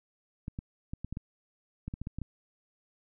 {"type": "clicks", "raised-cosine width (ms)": 5, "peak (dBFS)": -24, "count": 12, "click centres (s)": [0.481, 0.589, 0.935, 1.046, 1.126, 1.171, 1.88, 1.939, 2.016, 2.071, 2.186, 2.217], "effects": []}